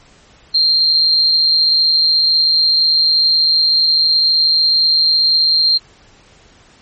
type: tone with amplitude modulation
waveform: sine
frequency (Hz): 4186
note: C8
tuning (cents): 0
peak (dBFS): -7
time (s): 0.54-5.78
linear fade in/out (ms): 10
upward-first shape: sine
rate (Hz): 156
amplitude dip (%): 50
effects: pink hiss -47 dBFS RMS until 6.81 s + MP3 32 kbps